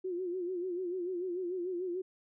sine tone with vibrato, 360 Hz, F#4, 47 cents flat, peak -33 dBFS, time 0.04-2.02 s, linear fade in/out 10 ms, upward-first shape sine, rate 6.8 Hz, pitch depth 81 cents each way, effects none

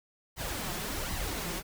pink noise with flanger, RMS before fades -35 dBFS, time 0.36-1.63 s, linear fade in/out 50 ms, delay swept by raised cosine 0.99 to 5.69 ms, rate 1.3 Hz, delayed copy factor +0.6, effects none

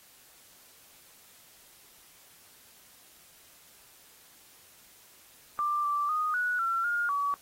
sine tone with pitch steps, 1184 / 1169 / 1238 / 1468 / 1355 / 1420 / 1138 Hz, D6 / D6 / D#6 / F#6 / E6 / F6 / C#6, +14 / -8 / -9 / -14 / +47 / +28 / +45 cents, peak -26 dBFS, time 5.59-7.34 s, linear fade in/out 0 ms, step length 250 ms, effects white hiss -57 dBFS RMS until 7.41 s + AAC 48 kbps

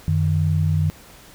sine tone pair together, 92.41 / 154.3 Hz, F#2 / D#3, -2 / -14 cents, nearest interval major sixth, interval 888 cents, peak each -19 dBFS, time 0.08-0.9 s, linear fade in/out 0 ms, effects pink hiss -46 dBFS RMS until 1.34 s

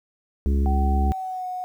harmonic tone, 69.3 Hz, C#2, in tune, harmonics 1 / 3 / 4 / 5 / 6, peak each -18 / -28 / -35 / -34 / -37 dBFS, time 0.46-1.12 s, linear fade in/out 0 ms
sine tone with pitch glide, 763 to 733.2 Hz, G5 to F#5, -47 to -16 cents, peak -27 dBFS, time 0.66-1.64 s, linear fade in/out 0 ms, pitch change -69 cents, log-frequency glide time 1.1-1.47 s
effects 9-bit

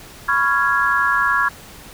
sine chord, C# dominant seventh, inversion third, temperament just, 997.9 / 1108.7 / 1385.9 / 1663.1 Hz, B5 / C#6 / E#6 / G#6, +18 / 0 / -14 / +2 cents, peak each -24 / -20 / -20 / -18 dBFS, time 0.28-1.49 s, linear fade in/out 10 ms, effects pink hiss -40 dBFS RMS until 1.93 s

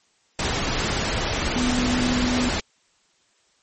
sine tone in noise, 247.7 Hz, B3, 5 cents sharp, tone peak -21 dBFS, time 1.56-2.49 s, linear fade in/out 2 ms, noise pink, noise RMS -24 dBFS, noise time 0.39-2.6 s, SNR 0 dB, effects white hiss -63 dBFS RMS until 3.62 s + MP3 32 kbps

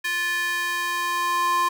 square tone with high-pass filter sweep, 349.2 Hz, F4, in tune, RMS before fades -24 dBFS, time 0.04-1.69 s, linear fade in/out 10 ms, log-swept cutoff 1900 to 1000 Hz, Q 3.3, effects none

